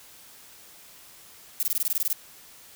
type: noise bursts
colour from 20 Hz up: violet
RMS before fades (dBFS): -25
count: 11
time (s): 1.6-2.129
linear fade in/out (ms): 0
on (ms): 29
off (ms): 21
effects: white hiss -50 dBFS RMS until 2.75 s